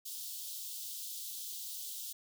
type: high-pass noise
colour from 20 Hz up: white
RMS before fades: -43 dBFS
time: 0.05-2.13 s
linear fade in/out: 10 ms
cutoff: 3200 Hz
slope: 48 dB/octave
effects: none